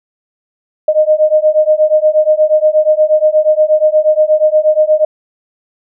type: beating tone pair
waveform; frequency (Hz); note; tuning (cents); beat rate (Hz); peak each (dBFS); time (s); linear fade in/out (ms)
sine; 612 / 620.4; D#5 / D#5; -29 / -5; 8.4; -10; 0.88-5.05; 5
effects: none